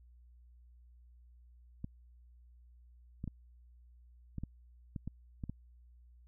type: clicks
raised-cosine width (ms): 5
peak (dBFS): -27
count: 9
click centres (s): 1.844 / 3.241 / 3.277 / 4.383 / 4.436 / 4.962 / 5.076 / 5.438 / 5.496
effects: added 60 Hz sine -57 dBFS peak until 6.27 s